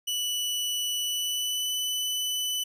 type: tone with pitch glide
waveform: sawtooth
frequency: 2960 to 2993 Hz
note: F#7 to F#7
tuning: 0 to +19 cents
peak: -24 dBFS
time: 0.07-2.64 s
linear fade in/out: 10 ms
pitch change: +19 cents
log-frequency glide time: 0.98-1.73 s
effects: none